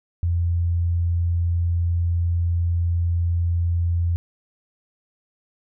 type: tone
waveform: sine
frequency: 85.7 Hz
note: F2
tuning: 32 cents flat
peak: -18 dBFS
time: 0.23-4.16 s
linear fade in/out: 0 ms
effects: none